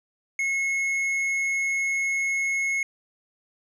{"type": "tone with tanh clipping", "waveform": "sine", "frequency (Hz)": 2176, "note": "C#7", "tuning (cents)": -33, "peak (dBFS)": -24, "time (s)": [0.39, 2.83], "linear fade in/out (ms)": 2, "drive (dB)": 7, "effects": []}